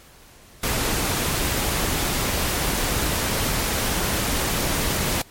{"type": "noise", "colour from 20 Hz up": "pink", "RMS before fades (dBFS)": -23, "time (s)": [0.63, 5.22], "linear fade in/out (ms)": 5, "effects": ["pink hiss -49 dBFS RMS until 5.3 s", "MP3 64 kbps"]}